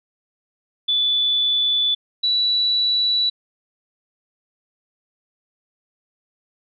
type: tone pair in turn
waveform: sine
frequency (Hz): 3475 / 3941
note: A7 / B7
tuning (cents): -22 / -4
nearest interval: major second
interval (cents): 218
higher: second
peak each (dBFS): -16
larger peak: neither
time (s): 0.88-1.95 / 2.23-3.3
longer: neither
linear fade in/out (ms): 10
effects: none